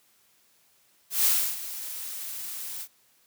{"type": "noise with ADSR envelope", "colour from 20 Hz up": "blue", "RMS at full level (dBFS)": -21, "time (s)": [1.1, 2.88], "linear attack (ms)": 150, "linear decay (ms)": 310, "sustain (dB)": -15, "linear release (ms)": 64, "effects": ["white hiss -64 dBFS RMS until 3.26 s", "high-pass 80 Hz 12 dB/octave"]}